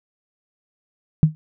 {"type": "tone with exponential decay", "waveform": "sine", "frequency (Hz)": 155.56, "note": "D#3", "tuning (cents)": 0, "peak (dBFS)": -5, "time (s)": [1.23, 1.35], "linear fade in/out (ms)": 0, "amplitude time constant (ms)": 26, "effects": []}